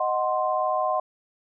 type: chord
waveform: sine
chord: C diminished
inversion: first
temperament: equal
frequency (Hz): 622.3 / 740 / 1046.5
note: Eb5 / Gb5 / C6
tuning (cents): 0 / 0 / 0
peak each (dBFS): -26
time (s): 0-1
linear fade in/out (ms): 5
effects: none